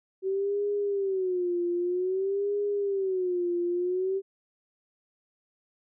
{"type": "tone with vibrato", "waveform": "sine", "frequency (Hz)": 377.6, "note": "F#4", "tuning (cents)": 35, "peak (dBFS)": -25, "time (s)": [0.22, 4.22], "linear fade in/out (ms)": 50, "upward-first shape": "sine", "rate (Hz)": 0.52, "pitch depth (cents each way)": 140, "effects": []}